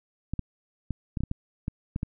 clicks, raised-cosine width 5 ms, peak -17 dBFS, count 10, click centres 0.336 / 0.393 / 0.907 / 1.172 / 1.206 / 1.236 / 1.314 / 1.681 / 1.961 / 2.031 s, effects none

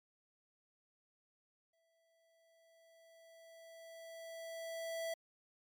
square tone with exponential growth, 659.3 Hz, E5, in tune, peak -38 dBFS, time 1.73-5.14 s, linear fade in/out 5 ms, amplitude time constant 740 ms, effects MP3 96 kbps

